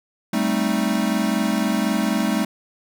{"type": "chord", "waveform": "square", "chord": "A half-diminished seventh", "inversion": "third", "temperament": "equal", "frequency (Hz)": [196, 220, 261.6, 311.1], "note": ["G3", "A3", "C4", "Eb4"], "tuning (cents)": [0, 0, 0, 0], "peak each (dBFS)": [-25, -23, -27, -27], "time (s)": [0.33, 2.45], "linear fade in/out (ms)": 5, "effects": []}